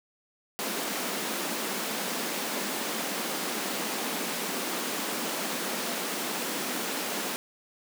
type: high-pass noise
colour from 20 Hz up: pink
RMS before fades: -32 dBFS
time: 0.59-7.36 s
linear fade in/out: 0 ms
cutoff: 190 Hz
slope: 48 dB/octave
effects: none